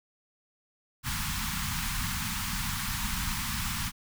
pink band-stop noise, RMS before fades -32 dBFS, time 1.03-3.92 s, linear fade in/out 50 ms, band 240 to 900 Hz, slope 48 dB/octave, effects none

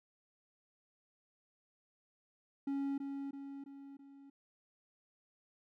triangle tone with echo, 277.2 Hz, C#4, in tune, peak -32 dBFS, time 2.67-2.98 s, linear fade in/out 5 ms, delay 330 ms, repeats 4, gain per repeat -5 dB, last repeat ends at 4.3 s, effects none

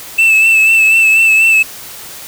triangle tone with vibrato, 2637 Hz, E7, in tune, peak -4 dBFS, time 0.18-1.63 s, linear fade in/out 10 ms, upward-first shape sine, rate 4.1 Hz, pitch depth 33 cents each way, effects white hiss -30 dBFS RMS until 2.27 s

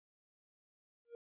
triangle tone with exponential growth, 470 Hz, A#4, 14 cents sharp, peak -39 dBFS, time 1.05-1.15 s, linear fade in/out 1 ms, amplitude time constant 20 ms, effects tanh soft clip ceiling -41 dBFS + resampled to 8000 Hz

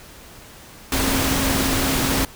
sine tone in noise, 267.4 Hz, C4, 38 cents sharp, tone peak -24 dBFS, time 0.92-2.25 s, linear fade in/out 2 ms, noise pink, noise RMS -21 dBFS, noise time 0.92-2.25 s, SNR -6 dB, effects pink hiss -43 dBFS RMS until 2.35 s

